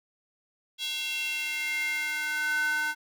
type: tone with high-pass filter sweep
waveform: square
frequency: 302.4 Hz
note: D#4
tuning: 49 cents flat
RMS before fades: -30 dBFS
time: 0.78-2.95 s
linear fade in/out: 50 ms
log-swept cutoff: 3300 to 1300 Hz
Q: 5.2
effects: none